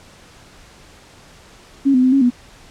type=tone with pitch steps; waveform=sine; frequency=275.2 / 253.8 / 257.1 / 273.9 / 244.8 Hz; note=C#4 / B3 / C4 / C#4 / B3; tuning=-12 / +47 / -30 / -21 / -15 cents; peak=-10 dBFS; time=1.85-2.305 s; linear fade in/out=20 ms; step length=91 ms; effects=pink hiss -45 dBFS RMS until 2.7 s + low-pass 8000 Hz 12 dB/octave